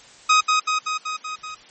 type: tone with echo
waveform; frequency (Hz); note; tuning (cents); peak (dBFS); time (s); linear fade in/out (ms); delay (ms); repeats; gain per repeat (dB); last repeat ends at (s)
sawtooth; 1256; D#6; +16; -9; 0.29-0.41; 10; 190; 6; -3; 1.55
effects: white hiss -47 dBFS RMS until 1.7 s + MP3 32 kbps